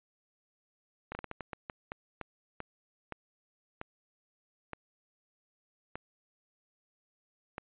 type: slowing click train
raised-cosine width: 0.5 ms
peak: -23 dBFS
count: 16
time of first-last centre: 1.12-7.581 s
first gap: 30 ms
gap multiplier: 1.33
effects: resampled to 8000 Hz